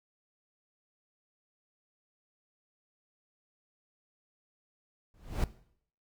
brown noise with exponential growth, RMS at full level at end -25 dBFS, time 5.14-5.44 s, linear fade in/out 1 ms, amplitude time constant 64 ms, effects noise-tail reverb RT60 0.6 s tail -17 dB re dry

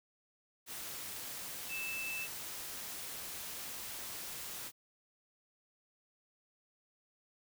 sine tone in noise, 2637 Hz, E7, in tune, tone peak -38 dBFS, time 1.68-2.28 s, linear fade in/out 50 ms, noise white, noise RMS -44 dBFS, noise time 0.66-4.72 s, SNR +3 dB, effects none

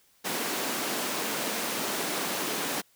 pink high-pass noise, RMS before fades -31 dBFS, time 0.24-2.82 s, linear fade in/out 20 ms, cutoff 210 Hz, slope 24 dB/octave, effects white hiss -64 dBFS RMS until 2.95 s

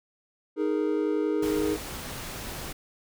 triangle chord, D# suspended fourth, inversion none, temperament equal, 311.1 / 415.3 / 466.2 Hz, D#4 / G#4 / A#4, 0 / 0 / 0 cents, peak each -25 / -26 / -29 dBFS, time 0.56-1.78 s, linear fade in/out 50 ms
pink noise, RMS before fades -37 dBFS, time 1.42-2.73 s, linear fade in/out 10 ms
effects none

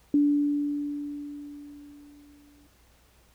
sine tone with exponential decay, 290.2 Hz, D4, 21 cents flat, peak -17 dBFS, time 0.14-2.67 s, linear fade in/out 2 ms, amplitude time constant 550 ms, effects added 60 Hz sine -62 dBFS peak until 3.34 s + pink hiss -62 dBFS RMS until 3.34 s

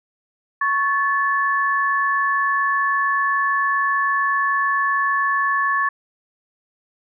sine tone pair together, 1108.7 / 1735.6 Hz, C#6 / A6, 0 / -24 cents, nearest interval minor sixth, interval 776 cents, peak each -19 / -20 dBFS, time 0.61-5.89 s, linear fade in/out 5 ms, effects none

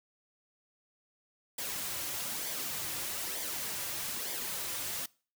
white noise with flanger, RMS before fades -37 dBFS, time 1.58-5.06 s, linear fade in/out 5 ms, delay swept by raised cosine 0.73 to 4.73 ms, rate 1.1 Hz, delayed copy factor -0.55, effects noise-tail reverb RT60 0.4 s tail -24 dB re dry

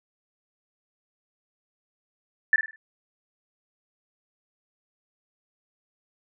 sine tone with echo, 1760 Hz, A6, in tune, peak -14 dBFS, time 2.53-2.56 s, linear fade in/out 2 ms, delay 50 ms, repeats 4, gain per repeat -9 dB, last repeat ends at 2.76 s, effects none

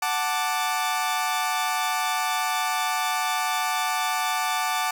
sawtooth chord, D major, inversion first, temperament equal, 740 / 880 / 1174.7 Hz, F#5 / A5 / D6, 0 / 0 / 0 cents, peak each -24 dBFS, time 0.02-4.91 s, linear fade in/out 5 ms, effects none

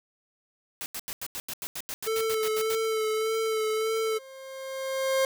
white noise bursts, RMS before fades -35 dBFS, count 15, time 0.81-2.75 s, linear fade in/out 0 ms, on 50 ms, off 85 ms
square tone with vibrato, 440 Hz, A4, in tune, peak -26 dBFS, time 2.06-4.19 s, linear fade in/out 20 ms, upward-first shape sine, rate 1.7 Hz, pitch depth 24 cents each way
40% pulse tone with exponential growth, 532 Hz, C5, 29 cents sharp, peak -20 dBFS, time 3.59-5.25 s, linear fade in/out 1 ms, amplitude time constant 360 ms
effects none

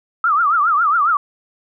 sine tone with vibrato, 1268 Hz, D#6, 32 cents sharp, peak -12 dBFS, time 0.24-1.17 s, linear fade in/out 2 ms, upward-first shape triangle, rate 7.3 Hz, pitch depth 210 cents each way, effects none

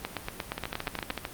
two click trains, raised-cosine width 0.3 ms, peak -15 / -14 dBFS, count 10 / 10, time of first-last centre 0.58-1.252 / 0.05-1.106 s, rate 13.4 / 8.52 Hz, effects pink hiss -44 dBFS RMS until 1.33 s + Opus 32 kbps

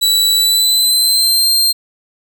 sawtooth tone with pitch glide, 3944 to 4179 Hz, B7 to C8, -3 to -3 cents, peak -7 dBFS, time 0.01-1.73 s, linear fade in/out 20 ms, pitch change +100 cents, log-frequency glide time 0.36-1.49 s, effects none

